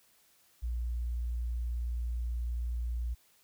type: tone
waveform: sine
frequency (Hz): 59.3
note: A#1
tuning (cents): +30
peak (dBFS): -31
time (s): 0.62-3.15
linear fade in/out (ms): 20
effects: white hiss -66 dBFS RMS until 3.43 s